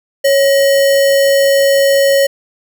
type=tone with sample-and-hold; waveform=sine; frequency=553 Hz; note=C#5; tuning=4 cents flat; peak=-7 dBFS; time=0.24-2.27 s; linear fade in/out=10 ms; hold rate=2450 Hz; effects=none